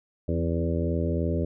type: harmonic tone with a mistuned harmonic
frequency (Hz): 83.2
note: E2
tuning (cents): +17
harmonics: 1 / 2 / 3 / 4 / 5 / 6 / 7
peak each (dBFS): -27 / -30 / -32 / -33 / -34 / -35 / -35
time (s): 0.28-1.45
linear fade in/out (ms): 5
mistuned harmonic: 3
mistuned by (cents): +29
effects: none